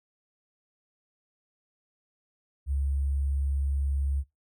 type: tone with sample-and-hold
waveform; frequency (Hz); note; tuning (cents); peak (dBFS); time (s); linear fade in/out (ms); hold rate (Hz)
sine; 69.3; C#2; 0; -25; 2.66-4.24; 50; 8820
effects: noise-tail reverb RT60 0.2 s tail -20 dB re dry